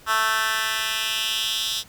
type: tone with high-pass filter sweep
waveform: 10% pulse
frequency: 220 Hz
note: A3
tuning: in tune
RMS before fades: -24 dBFS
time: 0.06-1.84 s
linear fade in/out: 50 ms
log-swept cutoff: 1300 to 4000 Hz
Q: 2.5
effects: pink hiss -50 dBFS RMS until 1.88 s